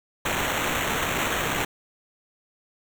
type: noise with sample-and-hold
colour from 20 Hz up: white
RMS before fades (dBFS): -26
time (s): 0.25-1.65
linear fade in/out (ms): 5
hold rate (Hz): 4900
effects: none